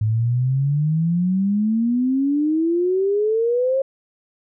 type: exponential sweep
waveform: sine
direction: up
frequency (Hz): 106 to 544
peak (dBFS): -16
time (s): 0.01-3.82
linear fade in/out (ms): 5
effects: none